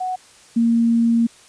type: tone pair in turn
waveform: sine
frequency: 740 / 231.8 Hz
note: F#5 / A#3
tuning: 0 / -10 cents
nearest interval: octave + minor sixth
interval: 2010 cents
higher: first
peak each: -21 / -13 dBFS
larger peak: second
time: 0-0.16 / 0.56-1.27 s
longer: second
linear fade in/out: 10 ms
effects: white hiss -48 dBFS RMS until 1.48 s + resampled to 22050 Hz